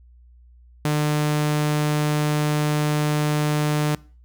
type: tone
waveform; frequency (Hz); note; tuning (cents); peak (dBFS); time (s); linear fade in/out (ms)
sawtooth; 150; D3; +37; -15; 0.85-3.95; 2
effects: noise-tail reverb RT60 0.4 s tail -22 dB re dry + added 60 Hz sine -47 dBFS peak until 4.24 s